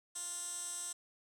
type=tone with band-pass filter; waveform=15% pulse; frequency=350.8 Hz; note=F4; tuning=8 cents sharp; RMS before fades=-42 dBFS; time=0.15-0.93 s; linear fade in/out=10 ms; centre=8100 Hz; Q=5; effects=none